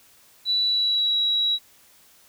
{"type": "tone with pitch glide", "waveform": "sine", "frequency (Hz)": [3951, 3881], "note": ["B7", "B7"], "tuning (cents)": [0, -31], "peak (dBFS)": -19, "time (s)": [0.45, 1.59], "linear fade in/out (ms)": 50, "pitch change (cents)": -31, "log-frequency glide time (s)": [0.64, 1.17], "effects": ["white hiss -55 dBFS RMS until 2.28 s"]}